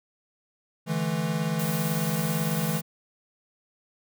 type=chord; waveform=square; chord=D suspended second; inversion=none; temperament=equal with one note detuned; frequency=146.83 / 164.81 / 215 Hz; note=D3 / E3 / A3; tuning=0 / 0 / -40 cents; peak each=-33 / -28 / -32 dBFS; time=0.86-2.82 s; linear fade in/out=50 ms
type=noise; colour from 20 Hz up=blue; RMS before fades=-35 dBFS; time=1.59-2.81 s; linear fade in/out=5 ms
effects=none